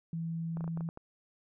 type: tone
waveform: sine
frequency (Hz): 165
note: E3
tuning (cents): +2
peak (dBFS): -33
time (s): 0.13-0.89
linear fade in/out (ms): 2
type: clicks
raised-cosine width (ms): 1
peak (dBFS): -31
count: 8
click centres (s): 0.571 / 0.608 / 0.642 / 0.678 / 0.774 / 0.808 / 0.889 / 0.974
effects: none